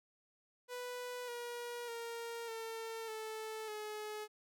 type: tone with pitch steps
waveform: sawtooth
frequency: 493.9 / 479.3 / 465.1 / 451.3 / 438 / 425 Hz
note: B4 / A#4 / A#4 / A4 / A4 / G#4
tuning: 0 / +48 / -4 / +44 / -8 / +40 cents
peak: -38 dBFS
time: 0.68-4.28 s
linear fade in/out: 50 ms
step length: 600 ms
effects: none